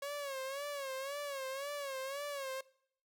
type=tone with vibrato; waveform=sawtooth; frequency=553 Hz; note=C#5; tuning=4 cents flat; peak=-35 dBFS; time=0.02-2.61 s; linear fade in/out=5 ms; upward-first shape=sine; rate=1.9 Hz; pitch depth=89 cents each way; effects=noise-tail reverb RT60 0.7 s tail -23 dB re dry